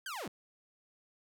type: linear sweep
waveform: sawtooth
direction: down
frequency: 1635 to 130.1 Hz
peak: -35 dBFS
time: 0.06-0.28 s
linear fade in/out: 2 ms
effects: none